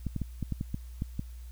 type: clicks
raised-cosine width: 5 ms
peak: -19 dBFS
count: 9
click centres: 0.067 / 0.163 / 0.217 / 0.427 / 0.523 / 0.611 / 0.744 / 1.021 / 1.194 s
effects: added 60 Hz sine -41 dBFS peak until 1.51 s + white hiss -61 dBFS RMS until 1.51 s